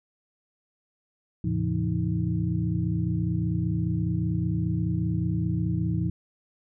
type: tone cluster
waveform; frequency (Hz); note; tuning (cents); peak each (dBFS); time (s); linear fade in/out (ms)
sine; 81.7 / 110.5 / 135.6 / 170.6 / 315.5; E2 / A2 / C#3 / F3 / D#4; -15 / +8 / -38 / -40 / +24; -33 / -28 / -33 / -27 / -34; 1.44-6.1; 5
effects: none